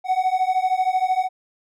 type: beating tone pair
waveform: triangle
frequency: 740 / 753 Hz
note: F#5 / F#5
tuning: 0 / +30 cents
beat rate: 13 Hz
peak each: -19 dBFS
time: 0.04-1.29 s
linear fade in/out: 50 ms
effects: none